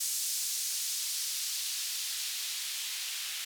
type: noise with band-pass filter sweep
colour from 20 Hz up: blue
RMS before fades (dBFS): -35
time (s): 0-3.45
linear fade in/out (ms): 10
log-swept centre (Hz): 6200 to 2900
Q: 1.1
effects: none